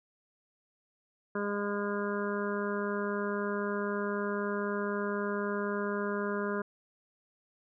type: harmonic tone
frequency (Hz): 203.9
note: G#3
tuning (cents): -32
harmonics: 1 / 2 / 3 / 5 / 6 / 7 / 8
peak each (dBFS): -35 / -34 / -40 / -40 / -43 / -40 / -43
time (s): 1.35-6.62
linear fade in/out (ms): 5
effects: none